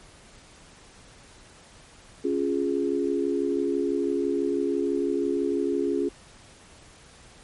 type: chord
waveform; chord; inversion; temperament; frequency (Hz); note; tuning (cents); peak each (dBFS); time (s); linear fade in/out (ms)
sine; Db major; none; equal; 277.2 / 349.2 / 415.3; Db4 / F4 / Ab4; 0 / 0 / 0; -27; 2.24-6.09; 10
effects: pink hiss -51 dBFS RMS until 7.43 s + MP3 48 kbps